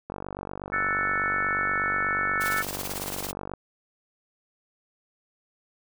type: click train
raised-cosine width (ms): 1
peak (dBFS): -20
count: 167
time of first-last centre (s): 0.1-3.537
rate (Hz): 48.3
type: chord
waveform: sine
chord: F# minor seventh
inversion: third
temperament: equal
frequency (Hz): 1318.5 / 1480 / 1760 / 2217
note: E6 / F#6 / A6 / C#7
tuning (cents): 0 / 0 / 0 / 0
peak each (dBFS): -28 / -30 / -28 / -32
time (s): 0.72-2.63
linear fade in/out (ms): 20
type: noise with tremolo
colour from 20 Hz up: white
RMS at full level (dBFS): -32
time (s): 2.4-3.32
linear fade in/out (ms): 20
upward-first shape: sine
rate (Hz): 18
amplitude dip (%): 65
effects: none